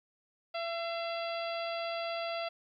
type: harmonic tone with a mistuned harmonic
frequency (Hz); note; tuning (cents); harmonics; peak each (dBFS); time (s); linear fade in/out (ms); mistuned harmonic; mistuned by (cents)
673; E5; +36; 1 / 2 / 3 / 4 / 5 / 6 / 7; -35 / -42 / -46 / -44 / -46 / -51 / -47; 0.54-2.49; 10; 3; +29
effects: 12-bit